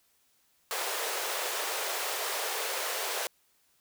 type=high-pass noise; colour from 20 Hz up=pink; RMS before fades=-33 dBFS; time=0.71-3.27 s; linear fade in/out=0 ms; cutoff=410 Hz; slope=48 dB/octave; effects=white hiss -69 dBFS RMS until 3.8 s